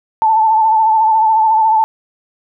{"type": "tone with vibrato", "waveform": "sine", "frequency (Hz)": 880, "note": "A5", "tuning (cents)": 0, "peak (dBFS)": -8, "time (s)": [0.22, 1.84], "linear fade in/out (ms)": 0, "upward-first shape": "triangle", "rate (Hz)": 14, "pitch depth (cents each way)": 52, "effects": []}